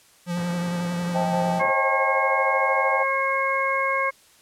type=tone with vibrato; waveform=square; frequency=174.61 Hz; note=F3; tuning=in tune; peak=-25 dBFS; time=0.26-1.63 s; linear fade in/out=50 ms; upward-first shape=sine; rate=11 Hz; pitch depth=27 cents each way
type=band-pass noise; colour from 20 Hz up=pink; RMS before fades=-39 dBFS; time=0.37-1.71 s; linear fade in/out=0 ms; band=110 to 1800 Hz; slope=24 dB/octave
type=chord; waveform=sine; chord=A half-diminished seventh; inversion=first; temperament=just; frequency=528 / 633.6 / 792 / 880 Hz; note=C5 / Eb5 / G5 / A5; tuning=+16 / +31 / +18 / 0 cents; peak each=-29 / -29 / -26 / -29 dBFS; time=1.14-3.04 s; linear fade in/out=20 ms
type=harmonic tone; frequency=541 Hz; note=C#5; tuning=42 cents flat; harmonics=1 / 2 / 3 / 4; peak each=-27 / -24 / -30 / -25 dBFS; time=1.59-4.11 s; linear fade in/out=20 ms
effects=white hiss -55 dBFS RMS until 4.41 s + low-pass 11000 Hz 12 dB/octave

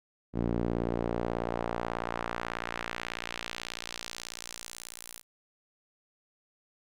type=tone with band-pass filter sweep; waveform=sawtooth; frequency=58.27 Hz; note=A#1; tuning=in tune; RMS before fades=-35 dBFS; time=0.33-5.23 s; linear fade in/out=50 ms; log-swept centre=260 to 12000 Hz; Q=1; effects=none

